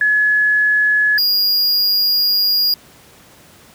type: tone pair in turn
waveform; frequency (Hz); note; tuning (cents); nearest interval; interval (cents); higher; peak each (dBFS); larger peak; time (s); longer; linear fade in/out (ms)
sine / square; 1700 / 4849; G#6 / D#8; +40 / -45; octave + tritone; 1815; second; -11 / -13; first; 0.01-1.18 / 1.18-2.74; second; 2
effects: pink hiss -45 dBFS RMS until 3.74 s + high-pass 80 Hz 12 dB/octave